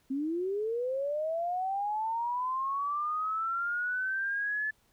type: linear sweep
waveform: sine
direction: up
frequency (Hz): 260 to 1736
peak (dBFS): -29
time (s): 0.1-4.71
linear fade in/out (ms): 10
effects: pink hiss -69 dBFS RMS until 4.92 s